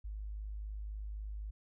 sine tone, 51.91 Hz, G#1, in tune, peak -39 dBFS, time 0.04-1.51 s, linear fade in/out 10 ms, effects none

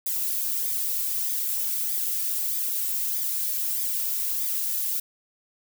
violet noise with flanger, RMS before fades -27 dBFS, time 0.06-5 s, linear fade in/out 5 ms, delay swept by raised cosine 0.7 to 2.5 ms, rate 1.6 Hz, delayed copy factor -0.6, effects none

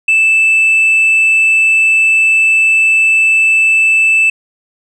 sine tone with tanh clipping, 2637 Hz, E7, in tune, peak -7 dBFS, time 0.08-4.3 s, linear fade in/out 5 ms, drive 1 dB, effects none

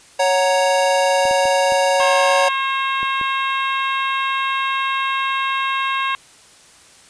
square chord, F# major, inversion second, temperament equal, 554.4 / 740 / 932.3 Hz, C#5 / F#5 / A#5, 0 / 0 / 0 cents, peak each -17 / -21 / -21 dBFS, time 0.19-2.49 s, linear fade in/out 10 ms
clicks, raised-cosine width 2 ms, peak -21 dBFS, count 6, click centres 1.254 / 1.311 / 1.455 / 1.722 / 3.03 / 3.213 s
harmonic tone, 538 Hz, C5, 48 cents sharp, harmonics 2 / 3 / 4 / 5 / 6 / 7, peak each -20 / -26 / -28 / -26 / -32 / -30 dBFS, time 2-6.15 s, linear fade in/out 0 ms
effects white hiss -47 dBFS RMS until 7.09 s + resampled to 22050 Hz

